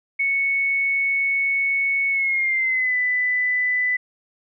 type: tone with pitch glide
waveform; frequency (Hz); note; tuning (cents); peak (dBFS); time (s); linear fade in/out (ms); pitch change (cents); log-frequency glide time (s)
sine; 2213 to 1994.5; C#7 to B6; -3 to +17; -18; 0.19-3.97; 10; -180; 2.1-2.96
effects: none